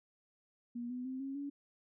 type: tone with pitch steps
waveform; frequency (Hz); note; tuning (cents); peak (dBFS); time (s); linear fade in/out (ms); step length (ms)
sine; 239.2 / 249.5 / 260.2 / 271.5 / 283.1; A#3 / B3 / C4 / C#4 / C#4; +45 / +18 / -9 / -36 / +37; -38; 0.75-1.5; 10; 150
effects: none